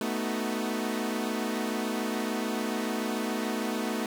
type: chord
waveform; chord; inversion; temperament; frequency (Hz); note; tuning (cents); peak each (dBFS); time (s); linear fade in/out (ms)
sawtooth; B dominant seventh; third; equal with one note detuned; 220 / 246.9 / 311.1 / 373; A3 / B3 / D#4 / F#4; 0 / 0 / 0 / +14; -28 / -30 / -32 / -34; 0.01-4.06; 2
effects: none